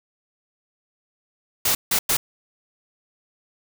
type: noise bursts at uneven times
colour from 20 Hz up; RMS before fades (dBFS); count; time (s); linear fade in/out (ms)
white; -20; 3; 1.65-1.75 / 1.91-1.99 / 2.09-2.17; 5
effects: none